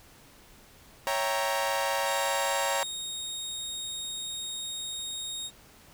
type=chord; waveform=sawtooth; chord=C# diminished seventh; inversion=none; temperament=equal; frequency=554.4 / 659.3 / 784 / 932.3 Hz; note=C#5 / E5 / G5 / Bb5; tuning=0 / 0 / 0 / 0 cents; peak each=-27 / -32 / -30 / -27 dBFS; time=1.07-2.83 s; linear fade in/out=0 ms
type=tone; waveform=25% pulse; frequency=3729 Hz; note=A#7; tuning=in tune; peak=-30 dBFS; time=2.03-5.51 s; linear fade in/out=50 ms
effects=pink hiss -55 dBFS RMS until 5.93 s